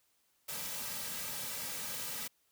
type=noise with comb filter; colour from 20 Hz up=white; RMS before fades=-40 dBFS; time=0.48-2.28 s; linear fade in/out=10 ms; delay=2.8 ms; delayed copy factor=-0.65; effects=white hiss -74 dBFS RMS until 2.51 s